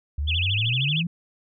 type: exponential sweep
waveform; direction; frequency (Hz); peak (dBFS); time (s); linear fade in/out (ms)
sine; up; 69.8 to 174.61; -23; 0.18-1.07; 5
type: tone with vibrato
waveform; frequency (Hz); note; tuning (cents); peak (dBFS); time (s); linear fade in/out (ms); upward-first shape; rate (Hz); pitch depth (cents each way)
sine; 2960; F#7; 0; -23; 0.27-1.03; 20; sine; 13; 290
effects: none